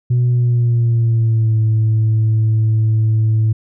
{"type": "tone with pitch glide", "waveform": "sine", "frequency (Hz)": [122.8, 110.04], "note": ["B2", "A2"], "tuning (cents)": [-9, 1], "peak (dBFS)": -9, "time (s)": [0.1, 3.53], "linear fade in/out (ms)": 10, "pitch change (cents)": -190, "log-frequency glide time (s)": [0.3, 1.59], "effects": ["tanh soft clip ceiling -9 dBFS"]}